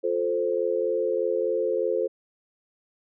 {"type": "chord", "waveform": "sine", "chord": "F major", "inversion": "none", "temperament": "equal with one note detuned", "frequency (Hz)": [355.1, 440, 523.3], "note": ["F4", "A4", "C5"], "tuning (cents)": [29, 0, 0], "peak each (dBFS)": [-29, -26, -26], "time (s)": [0.03, 2.08], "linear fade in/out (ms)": 20, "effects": []}